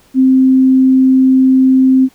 sine tone, 261.6 Hz, C4, in tune, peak -5 dBFS, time 0.14-2.09 s, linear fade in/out 50 ms, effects pink hiss -49 dBFS RMS until 2.14 s

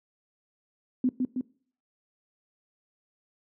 sine tone with echo, 253.9 Hz, B3, 48 cents sharp, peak -20 dBFS, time 1.04-1.09 s, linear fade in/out 2 ms, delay 160 ms, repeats 2, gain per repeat -3 dB, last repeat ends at 1.41 s, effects noise-tail reverb RT60 0.5 s tail -21 dB re dry + high-pass 150 Hz 12 dB/octave

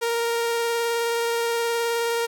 sawtooth tone with vibrato, 466.2 Hz, A#4, in tune, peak -18 dBFS, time 0.01-2.27 s, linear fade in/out 20 ms, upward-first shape sine, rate 19 Hz, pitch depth 12 cents each way, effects none

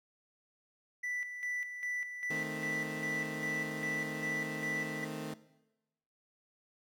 triangle tone with tremolo, 1975.5 Hz, B6, in tune, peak -33 dBFS, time 1.03-5.05 s, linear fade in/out 10 ms, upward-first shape square, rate 2.5 Hz, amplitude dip 60%
20% pulse chord, A diminished, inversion second, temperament equal with one note detuned, 155.11 / 220 / 261.6 Hz, Eb3 / A3 / C4, -5 / 0 / 0 cents, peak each -37 / -39 / -40 dBFS, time 2.3-5.34 s, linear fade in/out 5 ms
effects noise-tail reverb RT60 1.0 s tail -18 dB re dry

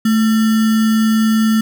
sine tone with sample-and-hold, 220 Hz, A3, in tune, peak -10 dBFS, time 0.05-1.61 s, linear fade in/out 5 ms, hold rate 1575 Hz, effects none

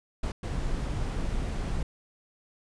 brown noise bursts at uneven times, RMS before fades -30 dBFS, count 2, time 0.23-0.32 / 0.43-1.83 s, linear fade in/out 5 ms, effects resampled to 22050 Hz

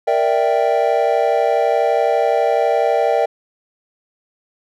triangle chord, E half-diminished seventh, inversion second, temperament equal, 466.2 / 587.3 / 659.3 / 784 Hz, Bb4 / D5 / E5 / G5, 0 / 0 / 0 / 0 cents, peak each -17 dBFS, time 0.07-3.26 s, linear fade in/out 10 ms, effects none

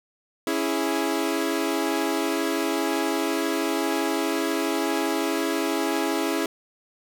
sawtooth chord, C# minor, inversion none, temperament equal, 277.2 / 329.6 / 415.3 Hz, C#4 / E4 / G#4, 0 / 0 / 0 cents, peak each -24 / -22 / -25 dBFS, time 0.47-6.46 s, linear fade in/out 2 ms, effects none

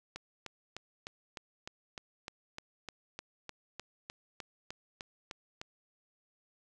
click train, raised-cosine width 0.2 ms, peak -24 dBFS, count 19, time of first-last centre 0.16-5.615 s, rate 3.3 Hz, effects none

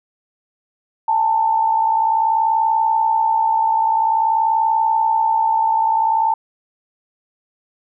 sine tone pair together, 833.5 / 894 Hz, G#5 / A5, +6 / +27 cents, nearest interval minor second, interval 121 cents, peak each -22 / -14 dBFS, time 1.08-6.34 s, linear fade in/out 5 ms, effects none

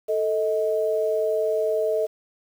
sine tone pair together, 440.9 / 630 Hz, A4 / D#5, +4 / +21 cents, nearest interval tritone, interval 617 cents, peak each -23 dBFS, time 0.08-2.07 s, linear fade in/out 20 ms, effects 8-bit

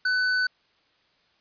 square tone, 1500 Hz, F#6, 23 cents sharp, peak -22 dBFS, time 0.05-0.47 s, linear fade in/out 5 ms, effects white hiss -65 dBFS RMS until 1.4 s + resampled to 11025 Hz

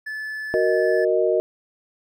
triangle tone, 1735 Hz, A6, 25 cents flat, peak -26 dBFS, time 0.06-1.05 s, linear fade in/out 10 ms
sine chord, D# minor, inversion first, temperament equal, 370 / 466.2 / 622.3 Hz, F#4 / A#4 / D#5, 0 / 0 / 0 cents, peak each -21 dBFS, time 0.54-1.4 s, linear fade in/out 0 ms
effects none

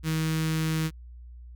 sawtooth tone with notch filter, 158.8 Hz, D#3, 36 cents sharp, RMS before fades -27 dBFS, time 0.03-0.91 s, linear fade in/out 50 ms, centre 690 Hz, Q 0.63, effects added 60 Hz sine -42 dBFS peak until 1.55 s

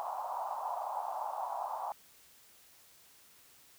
white band-pass noise, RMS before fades -38 dBFS, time 0-1.92 s, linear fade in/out 0 ms, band 690 to 1000 Hz, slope 48 dB/octave, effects white hiss -61 dBFS RMS until 3.78 s

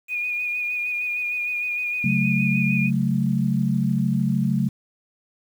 sine tone with vibrato, 2454 Hz, D#7, 25 cents flat, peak -23 dBFS, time 0.08-2.91 s, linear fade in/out 50 ms, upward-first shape sine, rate 6.5 Hz, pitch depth 27 cents each way
sine chord, F# minor, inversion second, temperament equal with one note detuned, 138.59 / 185 / 218.1 Hz, C#3 / F#3 / A3, 0 / 0 / -15 cents, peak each -23 dBFS, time 2.04-4.69 s, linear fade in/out 5 ms
effects 8-bit

